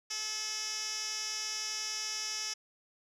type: tone with band-pass filter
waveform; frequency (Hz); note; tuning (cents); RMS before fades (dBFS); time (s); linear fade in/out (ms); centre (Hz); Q
10% pulse; 431.6; A4; -33; -37; 0.1-2.54; 10; 5100; 5.4
effects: none